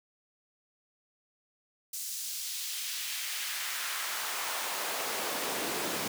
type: noise with high-pass filter sweep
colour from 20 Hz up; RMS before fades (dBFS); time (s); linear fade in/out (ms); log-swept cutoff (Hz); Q
pink; -35; 1.93-6.08; 5; 6600 to 240; 1
effects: none